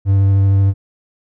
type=tone with vibrato; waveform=triangle; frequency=98 Hz; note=G2; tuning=in tune; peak=-7 dBFS; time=0.05-0.74 s; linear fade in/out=50 ms; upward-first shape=triangle; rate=13 Hz; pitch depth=14 cents each way; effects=none